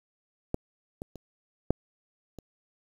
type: clicks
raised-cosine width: 2 ms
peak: -14 / -23 / -29 / -9 / -29 dBFS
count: 5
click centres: 0.544 / 1.019 / 1.157 / 1.706 / 2.387 s
effects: 8-bit